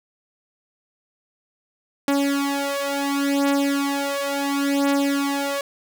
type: beating tone pair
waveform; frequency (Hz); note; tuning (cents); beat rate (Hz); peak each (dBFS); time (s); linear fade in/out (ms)
sawtooth; 280 / 280.71; C#4 / C#4; +18 / +22; 0.71; -19; 2.08-5.61; 2
effects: none